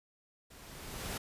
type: noise with level ramp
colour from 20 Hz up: pink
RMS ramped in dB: -55 to -37 dBFS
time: 0.5-1.18 s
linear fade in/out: 10 ms
effects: resampled to 32000 Hz